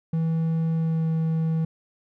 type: tone with pitch glide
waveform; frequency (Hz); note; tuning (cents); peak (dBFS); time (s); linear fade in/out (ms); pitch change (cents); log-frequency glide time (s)
triangle; 162.7 to 161.3; E3 to E3; -22 to -37; -19; 0.13-1.65; 5; -15; 0.74-1.08
effects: none